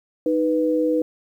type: tone pair together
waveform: sine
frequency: 311.1 / 493.8 Hz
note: D#4 / B4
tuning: 0 / 0 cents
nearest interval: minor sixth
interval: 800 cents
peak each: -20 dBFS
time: 0.26-1.02 s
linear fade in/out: 2 ms
effects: 9-bit